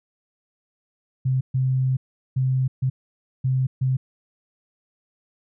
sine tone bursts at uneven times, 130.4 Hz, C3, 5 cents flat, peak -18 dBFS, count 6, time 1.25-1.41 / 1.54-1.97 / 2.36-2.68 / 2.82-2.9 / 3.44-3.67 / 3.81-3.97 s, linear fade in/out 10 ms, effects none

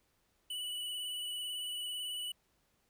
square tone with vibrato, 2960 Hz, F#7, in tune, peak -38 dBFS, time 0.5-2.32 s, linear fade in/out 5 ms, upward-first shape sine, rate 18 Hz, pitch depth 24 cents each way, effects pink hiss -75 dBFS RMS until 2.89 s

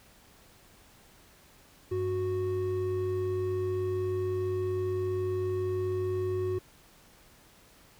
triangle tone pair together, 97.6 / 368.5 Hz, G2 / F#4, -7 / -7 cents, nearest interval octave + major seventh, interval 2300 cents, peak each -32 / -27 dBFS, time 1.91-6.59 s, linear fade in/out 10 ms, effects pink hiss -58 dBFS RMS until 7.99 s

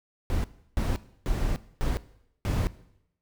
brown noise bursts at uneven times, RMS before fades -26 dBFS, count 5, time 0.3-0.44 / 0.77-0.96 / 1.26-1.56 / 1.81-1.97 / 2.45-2.67 s, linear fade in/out 0 ms, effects noise-tail reverb RT60 0.8 s tail -18 dB re dry

